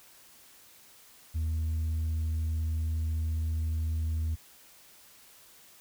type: tone with tanh clipping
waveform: triangle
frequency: 79.9 Hz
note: D#2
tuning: 47 cents sharp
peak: -28 dBFS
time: 1.34-4.36 s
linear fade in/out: 20 ms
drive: 7 dB
effects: white hiss -56 dBFS RMS until 5.8 s